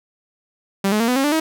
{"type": "tone with pitch steps", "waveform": "sawtooth", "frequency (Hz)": [196, 212.5, 230.4, 249.8, 270.9, 293.7, 318.4], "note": ["G3", "G#3", "A#3", "B3", "C#4", "D4", "D#4"], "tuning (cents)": [0, 40, -20, 20, -40, 0, 40], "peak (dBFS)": -12, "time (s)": [0.84, 1.4], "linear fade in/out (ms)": 5, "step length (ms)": 80, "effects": []}